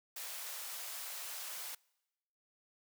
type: high-pass noise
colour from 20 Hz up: white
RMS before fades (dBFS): -44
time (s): 0.16-1.75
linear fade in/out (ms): 5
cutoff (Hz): 550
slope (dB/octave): 24
effects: noise-tail reverb RT60 1.0 s tail -26 dB re dry